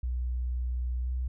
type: tone with pitch glide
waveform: sine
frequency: 61.6 to 62.86 Hz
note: B1 to B1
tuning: -4 to +31 cents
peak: -28 dBFS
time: 0.03-1.28 s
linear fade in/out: 5 ms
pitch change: +35 cents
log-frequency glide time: 1.02-1.1 s
effects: none